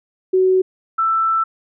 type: tone pair in turn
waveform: sine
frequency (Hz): 373.9 / 1327.8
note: F#4 / E6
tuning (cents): +18 / +12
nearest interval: octave + minor seventh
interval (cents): 2194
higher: second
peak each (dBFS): -11 / -14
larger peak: first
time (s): 0.33-0.62 / 0.98-1.44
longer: second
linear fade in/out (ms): 10
effects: none